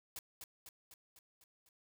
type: noise with echo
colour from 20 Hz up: white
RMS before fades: -45 dBFS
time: 0.16-0.19 s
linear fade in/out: 2 ms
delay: 250 ms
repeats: 6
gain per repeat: -4 dB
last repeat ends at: 1.69 s
effects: none